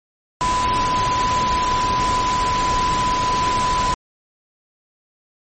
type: tone in noise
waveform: sine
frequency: 1000 Hz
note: B5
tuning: 21 cents sharp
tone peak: -17 dBFS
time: 0.41-3.94 s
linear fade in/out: 0 ms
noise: pink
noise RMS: -24 dBFS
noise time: 0.41-3.94 s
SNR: +4 dB
effects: MP3 32 kbps